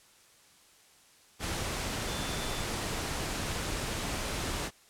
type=tone in noise; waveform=sine; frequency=3520 Hz; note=A7; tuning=in tune; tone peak=-44 dBFS; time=2.05-2.65 s; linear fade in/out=50 ms; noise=pink; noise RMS=-34 dBFS; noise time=1.39-4.71 s; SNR=-13 dB; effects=white hiss -60 dBFS RMS until 4.89 s + low-pass 10000 Hz 12 dB/octave